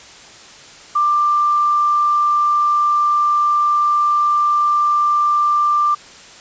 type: tone with quantisation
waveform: sine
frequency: 1185 Hz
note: D6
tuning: 15 cents sharp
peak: -12 dBFS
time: 0.95-5.95 s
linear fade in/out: 10 ms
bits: 7
effects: white hiss -40 dBFS RMS until 6.4 s + resampled to 16000 Hz